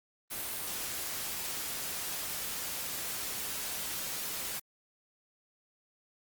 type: noise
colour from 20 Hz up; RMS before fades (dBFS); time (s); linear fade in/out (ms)
white; -37; 0.3-4.6; 20
effects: Opus 32 kbps